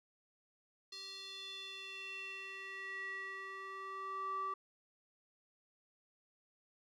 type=tone with band-pass filter sweep; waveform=square; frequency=387 Hz; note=G4; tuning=22 cents flat; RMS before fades=-45 dBFS; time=0.92-4.54 s; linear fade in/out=5 ms; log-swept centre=4400 to 1100 Hz; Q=5.4; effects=none